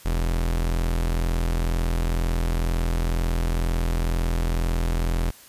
40% pulse tone, 42.07 Hz, E1, 36 cents sharp, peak -20 dBFS, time 0.05-5.31 s, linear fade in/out 10 ms, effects white hiss -48 dBFS RMS until 5.48 s + resampled to 32000 Hz

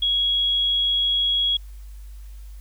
sine tone, 3322 Hz, G#7, in tune, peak -18 dBFS, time 0.02-1.57 s, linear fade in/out 5 ms, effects added 50 Hz sine -36 dBFS peak until 2.6 s + white hiss -57 dBFS RMS until 2.6 s

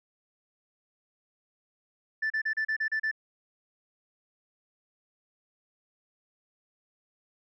sine tone bursts, 1760 Hz, A6, in tune, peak -24 dBFS, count 8, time 2.22-3.114 s, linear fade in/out 10 ms, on 82 ms, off 34 ms, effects tanh soft clip ceiling -24 dBFS

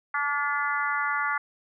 harmonic tone with a mistuned harmonic, 289 Hz, D4, 28 cents flat, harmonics 3 / 4 / 5 / 6 / 7, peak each -33 / -29 / -29 / -32 / -33 dBFS, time 0.14-1.38 s, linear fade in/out 5 ms, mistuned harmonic 5, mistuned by -22 cents, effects none

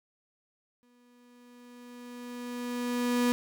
35% pulse tone with exponential growth, 243.9 Hz, B3, 21 cents flat, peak -21 dBFS, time 0.83-3.32 s, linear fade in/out 0 ms, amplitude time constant 540 ms, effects none

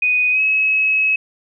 sine tone with pitch glide, 2489 to 2568 Hz, D#7 to E7, 0 to -46 cents, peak -13 dBFS, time 0.02-1.16 s, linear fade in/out 5 ms, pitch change +54 cents, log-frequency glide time 0.31-0.41 s, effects none

